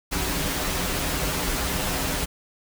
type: noise with comb filter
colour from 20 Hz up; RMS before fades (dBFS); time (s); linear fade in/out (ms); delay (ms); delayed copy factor
pink; -26; 0.11-2.26; 20; 8.9; -0.6
effects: none